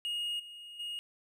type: tone with level steps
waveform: triangle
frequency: 2865 Hz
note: F7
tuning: 44 cents sharp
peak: -31 / -44 / -35 dBFS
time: 0.05-0.99 s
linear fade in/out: 0 ms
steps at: 0.39 / 0.79 s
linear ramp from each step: 10 ms
effects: none